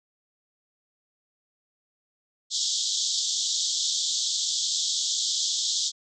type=band-pass noise; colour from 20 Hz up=pink; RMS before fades=-27 dBFS; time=2.5-5.92 s; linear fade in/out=50 ms; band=3300 to 7600 Hz; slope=96 dB/octave; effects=none